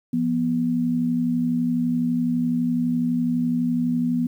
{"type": "tone pair together", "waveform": "sine", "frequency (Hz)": [171.54, 243.5], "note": ["F3", "B3"], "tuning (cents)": [-31, -24], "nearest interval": "tritone", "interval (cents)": 607, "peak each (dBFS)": [-26, -20], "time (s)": [0.13, 4.27], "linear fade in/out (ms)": 5, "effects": ["9-bit"]}